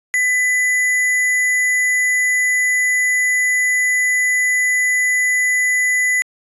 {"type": "tone with sample-and-hold", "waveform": "sine", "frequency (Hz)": 2000, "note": "B6", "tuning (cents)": 21, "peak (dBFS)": -13, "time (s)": [0.14, 6.22], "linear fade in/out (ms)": 0, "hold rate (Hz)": 8820, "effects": ["resampled to 24000 Hz"]}